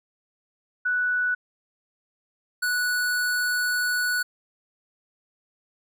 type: tone pair in turn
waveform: sine / square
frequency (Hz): 1480 / 1474.8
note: F#6 / F#6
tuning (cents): 0 / -6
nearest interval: unison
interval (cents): 6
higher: first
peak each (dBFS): -21 / -23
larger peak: first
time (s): 0.85-1.35 / 2.62-4.23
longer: second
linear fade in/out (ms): 10
effects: none